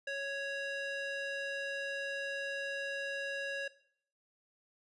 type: tone with band-pass filter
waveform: square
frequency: 554.4 Hz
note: C#5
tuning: in tune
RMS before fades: -38 dBFS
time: 0.07-3.68 s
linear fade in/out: 5 ms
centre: 2000 Hz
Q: 1.3
effects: noise-tail reverb RT60 0.6 s tail -17 dB re dry + resampled to 24000 Hz